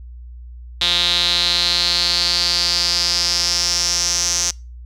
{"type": "tone with band-pass filter sweep", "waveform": "sawtooth", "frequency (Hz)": 174.61, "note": "F3", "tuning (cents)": 0, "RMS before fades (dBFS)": -18, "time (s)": [0.81, 4.51], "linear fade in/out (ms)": 5, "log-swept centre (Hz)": [3700, 6000], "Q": 6.7, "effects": ["noise-tail reverb RT60 0.3 s tail -25 dB re dry", "added 60 Hz sine -33 dBFS peak until 4.85 s"]}